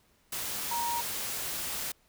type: tone in noise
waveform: sine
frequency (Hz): 942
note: A#5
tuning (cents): +18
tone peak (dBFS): -30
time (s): 0.71-1.01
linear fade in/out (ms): 5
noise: white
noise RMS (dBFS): -35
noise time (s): 0.32-1.92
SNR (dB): +2
effects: pink hiss -67 dBFS RMS until 2.08 s